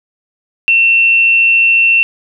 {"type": "tone with amplitude modulation", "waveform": "sine", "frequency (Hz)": 2700, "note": "E7", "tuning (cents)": 41, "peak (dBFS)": -5, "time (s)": [0.68, 2.03], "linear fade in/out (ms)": 0, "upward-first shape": "sine", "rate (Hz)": 114, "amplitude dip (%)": 25, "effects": []}